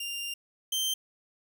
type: tone pair in turn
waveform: sawtooth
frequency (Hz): 2794 / 3130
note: F7 / G7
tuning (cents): 0 / -3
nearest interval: major second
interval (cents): 197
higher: second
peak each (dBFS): -30 / -24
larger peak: second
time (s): 0-0.34 / 0.72-0.94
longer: first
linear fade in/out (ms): 5
effects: none